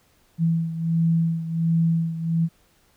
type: beating tone pair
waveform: sine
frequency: 164.81 / 166.21 Hz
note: E3 / E3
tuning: 0 / +15 cents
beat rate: 1.4 Hz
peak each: -20 / -25 dBFS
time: 0.38-2.49 s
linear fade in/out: 50 ms
effects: pink hiss -61 dBFS RMS until 2.96 s